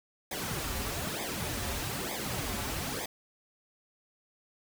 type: noise with flanger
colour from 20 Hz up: pink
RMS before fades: -35 dBFS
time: 0.31-3.06 s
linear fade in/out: 5 ms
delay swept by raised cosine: 0.7 to 6.5 ms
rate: 1.1 Hz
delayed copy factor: -0.95
effects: none